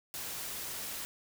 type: noise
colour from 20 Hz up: white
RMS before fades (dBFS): -40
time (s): 0.14-1.05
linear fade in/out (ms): 0
effects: none